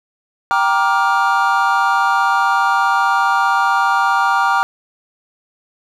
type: chord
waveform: triangle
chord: G minor seventh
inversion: none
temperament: just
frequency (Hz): 784 / 940.8 / 1176 / 1411.2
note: G5 / Bb5 / D6 / F6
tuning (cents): 0 / +16 / +2 / +18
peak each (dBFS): -16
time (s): 0.51-4.63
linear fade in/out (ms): 0
effects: none